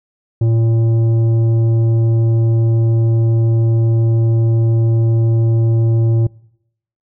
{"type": "tone with tanh clipping", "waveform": "sine", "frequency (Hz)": 114.1, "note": "A#2", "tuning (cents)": -37, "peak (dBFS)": -12, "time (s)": [0.41, 6.27], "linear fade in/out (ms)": 5, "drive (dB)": 9, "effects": ["noise-tail reverb RT60 0.8 s tail -24 dB re dry"]}